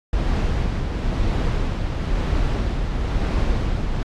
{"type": "noise with tremolo", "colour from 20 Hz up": "brown", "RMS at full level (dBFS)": -19, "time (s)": [0.13, 4.03], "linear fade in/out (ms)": 2, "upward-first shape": "triangle", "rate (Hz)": 1, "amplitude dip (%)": 45, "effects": ["low-pass 5000 Hz 12 dB/octave", "AAC 64 kbps"]}